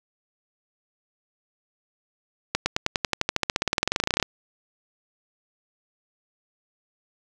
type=accelerating click train; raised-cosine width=0.2 ms; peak=-4 dBFS; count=29; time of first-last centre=2.55-4.227 s; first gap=110 ms; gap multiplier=0.95; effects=none